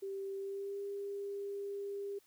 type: tone with pitch glide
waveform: sine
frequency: 391.1 to 400.9 Hz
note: G4 to G4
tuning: -4 to +39 cents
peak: -38 dBFS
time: 0.02-2.19 s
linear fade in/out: 10 ms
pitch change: +43 cents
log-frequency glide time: 0.37-0.81 s
effects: white hiss -69 dBFS RMS until 2.26 s